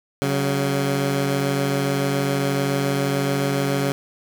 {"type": "tone pair together", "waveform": "15% pulse", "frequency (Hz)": [139.3, 188.1], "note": ["C#3", "F#3"], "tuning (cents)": [9, 29], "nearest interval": "perfect fourth", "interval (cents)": 520, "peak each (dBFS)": [-14, -21], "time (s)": [0.22, 3.92], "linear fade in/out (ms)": 0, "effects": []}